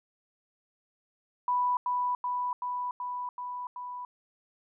sine tone with echo, 987.8 Hz, B5, in tune, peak -24 dBFS, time 1.48-1.77 s, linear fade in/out 2 ms, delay 380 ms, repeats 6, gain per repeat -2 dB, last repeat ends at 4.05 s, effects none

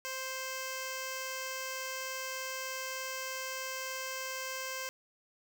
5% pulse tone with notch filter, 523.3 Hz, C5, in tune, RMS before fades -39 dBFS, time 0.05-4.89 s, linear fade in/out 0 ms, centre 3800 Hz, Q 2, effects none

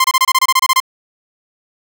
sawtooth tone bursts, 1046.5 Hz, C6, in tune, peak -5 dBFS, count 12, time 0-0.802 s, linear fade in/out 5 ms, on 43 ms, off 26 ms, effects none

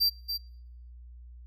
square tone with echo, 4699 Hz, D8, in tune, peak -22 dBFS, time 0-0.1 s, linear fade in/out 20 ms, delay 280 ms, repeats 1, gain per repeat -8 dB, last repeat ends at 0.38 s, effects noise-tail reverb RT60 0.7 s tail -26 dB re dry + added 60 Hz sine -45 dBFS peak until 1.46 s

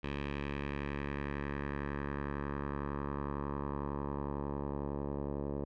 10% pulse tone with low-pass filter sweep, 71 Hz, C#2, 42 cents sharp, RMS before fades -38 dBFS, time 0.03-5.65 s, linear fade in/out 10 ms, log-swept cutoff 2800 to 640 Hz, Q 2.1, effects none

